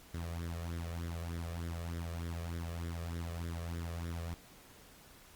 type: tone with flanger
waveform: sawtooth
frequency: 84.4 Hz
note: E2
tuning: 41 cents sharp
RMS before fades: -40 dBFS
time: 0.14-4.34 s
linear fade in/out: 0 ms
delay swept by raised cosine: 0.55 to 1.75 ms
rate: 3.3 Hz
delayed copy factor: +0.7
effects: pink hiss -58 dBFS RMS until 5.35 s + Opus 48 kbps